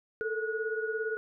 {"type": "tone cluster", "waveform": "sine", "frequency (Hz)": [435.6, 453, 1455], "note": ["A4", "A#4", "F#6"], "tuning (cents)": [-17, -50, -29], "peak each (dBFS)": [-33, -36, -35], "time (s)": [0.21, 1.17], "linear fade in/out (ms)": 0, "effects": []}